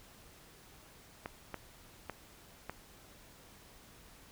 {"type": "clicks", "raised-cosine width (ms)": 0.5, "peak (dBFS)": -24, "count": 4, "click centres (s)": [1.259, 1.543, 2.097, 2.696], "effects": ["pink hiss -58 dBFS RMS until 4.31 s"]}